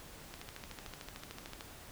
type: click train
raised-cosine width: 0.2 ms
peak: -27 dBFS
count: 18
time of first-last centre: 0.34-1.609 s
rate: 13.4 Hz
effects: pink hiss -52 dBFS RMS until 1.91 s